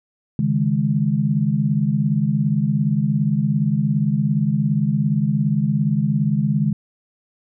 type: chord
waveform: sine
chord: C# suspended second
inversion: none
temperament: just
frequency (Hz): 138.59 / 155.92 / 207.9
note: C#3 / D#3 / G#3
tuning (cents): 0 / +4 / +2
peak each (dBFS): -21 / -20 / -20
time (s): 0.39-6.73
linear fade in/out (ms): 2
effects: none